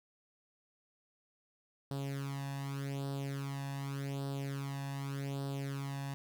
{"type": "tone with flanger", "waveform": "sawtooth", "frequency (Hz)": 138.59, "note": "C#3", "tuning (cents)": 0, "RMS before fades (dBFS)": -39, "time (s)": [1.91, 6.14], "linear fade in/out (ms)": 0, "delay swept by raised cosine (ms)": [0.22, 1.14], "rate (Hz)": 0.85, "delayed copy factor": 0.75, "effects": []}